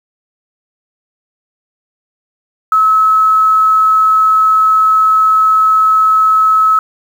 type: tone with quantisation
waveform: sine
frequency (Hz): 1292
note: E6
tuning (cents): -35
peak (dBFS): -6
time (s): 2.72-6.79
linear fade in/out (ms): 2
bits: 6
effects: none